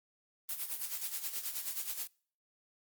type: noise with tremolo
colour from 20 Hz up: blue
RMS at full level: -36 dBFS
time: 0.49-2.07 s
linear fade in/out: 0 ms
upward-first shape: sine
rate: 9.4 Hz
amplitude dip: 70%
effects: noise-tail reverb RT60 0.5 s tail -26 dB re dry + Opus 32 kbps